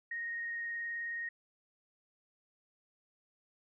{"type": "tone with vibrato", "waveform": "sine", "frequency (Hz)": 1864.7, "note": "A#6", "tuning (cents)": 0, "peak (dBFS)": -36, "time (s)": [0.11, 1.29], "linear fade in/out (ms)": 5, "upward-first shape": "sine", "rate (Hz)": 19, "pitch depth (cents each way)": 10, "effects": []}